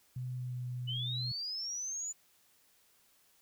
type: tone with pitch glide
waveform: sine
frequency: 126.2 to 124.18 Hz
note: B2 to B2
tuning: +38 to +10 cents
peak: -36 dBFS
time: 0.16-1.32 s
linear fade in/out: 5 ms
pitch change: -28 cents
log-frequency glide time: 0.31-0.63 s
type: linear sweep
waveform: sine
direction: up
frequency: 2937 to 7040 Hz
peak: -36 dBFS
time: 0.87-2.13 s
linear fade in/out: 20 ms
effects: white hiss -68 dBFS RMS until 3.41 s